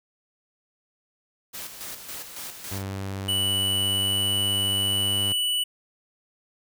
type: noise with tremolo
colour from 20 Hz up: white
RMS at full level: -36 dBFS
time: 1.53-2.83 s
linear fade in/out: 20 ms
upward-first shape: square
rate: 3.6 Hz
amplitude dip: 50%
type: tone with pitch glide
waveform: sawtooth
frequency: 97.2 to 98.73 Hz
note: G2 to G2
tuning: -14 to +13 cents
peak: -26 dBFS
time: 2.71-5.33 s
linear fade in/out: 10 ms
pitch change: +27 cents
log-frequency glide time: 3.8-4.23 s
type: tone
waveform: square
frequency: 2960 Hz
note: F#7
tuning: in tune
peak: -23 dBFS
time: 3.28-5.64 s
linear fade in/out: 10 ms
effects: none